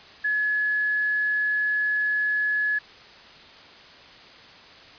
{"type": "tone", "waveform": "sine", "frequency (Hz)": 1700, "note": "G#6", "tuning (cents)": 40, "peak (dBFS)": -21, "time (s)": [0.24, 2.79], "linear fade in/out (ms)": 10, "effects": ["white hiss -47 dBFS RMS until 4.98 s", "resampled to 11025 Hz"]}